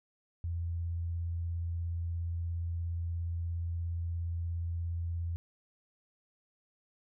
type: tone with vibrato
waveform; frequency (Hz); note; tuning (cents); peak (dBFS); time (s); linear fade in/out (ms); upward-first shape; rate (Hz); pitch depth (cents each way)
sine; 84.8; E2; +50; -32; 0.44-5.36; 0; square; 17; 11
effects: none